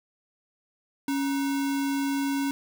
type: tone with sample-and-hold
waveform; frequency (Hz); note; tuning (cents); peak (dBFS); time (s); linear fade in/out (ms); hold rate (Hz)
sine; 277.2; C#4; 0; -24; 1.08-2.51; 2; 1225
effects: none